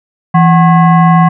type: tone with frequency modulation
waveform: sine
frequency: 167.8 Hz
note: E3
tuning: 31 cents sharp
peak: -3 dBFS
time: 0.34-1.29 s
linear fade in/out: 10 ms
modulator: 913 Hz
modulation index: 0.89
effects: none